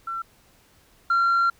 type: tone pair in turn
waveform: sine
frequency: 1349 / 1373.4 Hz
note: E6 / F6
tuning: +40 / -29 cents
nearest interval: unison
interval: 31 cents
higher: second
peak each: -27 / -15 dBFS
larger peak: second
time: 0.07-0.22 / 1.1-1.5 s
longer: second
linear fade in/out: 5 ms
effects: tanh soft clip ceiling -16 dBFS + pink hiss -58 dBFS RMS until 1.59 s